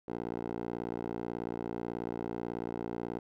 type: tone with band-pass filter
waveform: 10% pulse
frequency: 58.27 Hz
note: A#1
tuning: in tune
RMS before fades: -38 dBFS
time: 0.08-3.19 s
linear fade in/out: 5 ms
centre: 480 Hz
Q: 1.5
effects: none